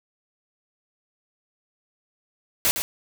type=noise with echo; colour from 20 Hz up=white; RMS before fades=-20 dBFS; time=2.65-2.71 s; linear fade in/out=0 ms; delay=110 ms; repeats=1; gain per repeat=-7 dB; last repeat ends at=2.82 s; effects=none